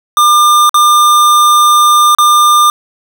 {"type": "tone with dropouts", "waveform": "square", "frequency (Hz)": 1200, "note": "D6", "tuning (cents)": 37, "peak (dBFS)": -5, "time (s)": [0.17, 2.7], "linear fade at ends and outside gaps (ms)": 1, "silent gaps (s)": [[0.694, 0.743], [2.149, 2.185]], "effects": []}